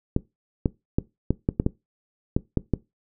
clicks, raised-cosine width 3 ms, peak -7 dBFS, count 10, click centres 0.164 / 0.658 / 0.985 / 1.306 / 1.489 / 1.599 / 1.664 / 2.365 / 2.573 / 2.737 s, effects noise-tail reverb RT60 0.2 s tail -20 dB re dry

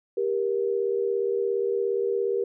sine tone pair together, 395.2 / 472.4 Hz, G4 / A#4, +14 / +23 cents, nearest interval minor third, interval 309 cents, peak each -25 / -26 dBFS, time 0.17-2.44 s, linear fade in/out 5 ms, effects none

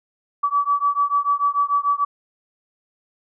sine beating tone pair, 1144 / 1150.8 Hz, D6 / D6, -46 / -36 cents, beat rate 6.8 Hz, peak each -20 dBFS, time 0.43-2.05 s, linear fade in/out 10 ms, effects none

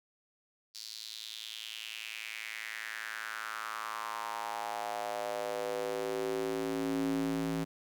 square tone with high-pass filter sweep, 55 Hz, A1, in tune, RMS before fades -37 dBFS, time 0.74-7.65 s, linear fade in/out 20 ms, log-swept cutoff 4700 to 210 Hz, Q 4, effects none

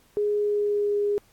sine tone with pitch glide, 415.3 to 410.3 Hz, G#4 to G#4, 0 to -21 cents, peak -21 dBFS, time 0.17-1.18 s, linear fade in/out 0 ms, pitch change -21 cents, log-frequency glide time 0.38-0.97 s, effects pink hiss -60 dBFS RMS until 1.32 s + AAC 64 kbps

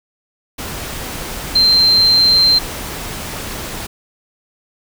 sine tone in noise, 4139 Hz, C8, 20 cents flat, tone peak -8 dBFS, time 1.55-2.59 s, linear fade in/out 10 ms, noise pink, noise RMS -26 dBFS, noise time 0.58-3.87 s, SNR +15 dB, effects none

